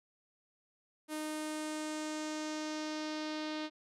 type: tone with low-pass filter sweep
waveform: sawtooth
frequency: 307.8 Hz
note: D#4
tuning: 19 cents flat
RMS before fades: -39 dBFS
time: 1.08-3.7 s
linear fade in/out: 50 ms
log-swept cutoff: 11000 to 4100 Hz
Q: 2.1
effects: none